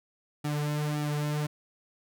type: tone with flanger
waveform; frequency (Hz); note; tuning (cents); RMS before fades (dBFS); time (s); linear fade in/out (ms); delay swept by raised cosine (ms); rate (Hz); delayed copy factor
sawtooth; 148.8; D3; +23; -30; 0.44-1.47; 10; 1.9 to 4.2; 1.8; -0.8
effects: none